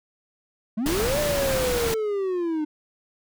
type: linear two-way sweep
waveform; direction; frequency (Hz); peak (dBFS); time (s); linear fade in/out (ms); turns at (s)
triangle; up then down; 202.8 to 601 to 298.7; -21; 0.77-2.65; 10; 1.19
type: noise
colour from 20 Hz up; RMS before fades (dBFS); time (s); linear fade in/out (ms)
pink; -27; 0.86-1.94; 0
effects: none